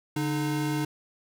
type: tone pair together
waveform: square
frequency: 144.32 / 305.8 Hz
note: D3 / D#4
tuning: -30 / -30 cents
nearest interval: octave + minor second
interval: 1300 cents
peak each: -30 / -29 dBFS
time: 0.16-0.85 s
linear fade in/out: 5 ms
effects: none